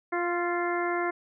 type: harmonic tone with a mistuned harmonic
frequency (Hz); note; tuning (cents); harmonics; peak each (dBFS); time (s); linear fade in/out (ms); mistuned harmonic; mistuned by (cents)
349.2; F4; 0; 1 / 2 / 3 / 4 / 5 / 6; -29 / -32 / -34 / -35 / -36 / -37; 0.12-1.11; 10; 4; -19
effects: none